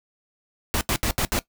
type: noise bursts at uneven times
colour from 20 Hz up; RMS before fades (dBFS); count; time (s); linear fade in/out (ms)
pink; -23; 5; 0.74-0.81 / 0.89-0.96 / 1.03-1.11 / 1.18-1.25 / 1.32-1.39; 0
effects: noise-tail reverb RT60 0.1 s tail -17 dB re dry